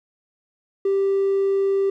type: tone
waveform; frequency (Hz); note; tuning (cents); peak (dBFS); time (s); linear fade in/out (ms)
triangle; 392; G4; 0; -14; 0.85-1.9; 5
effects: tanh soft clip ceiling -13 dBFS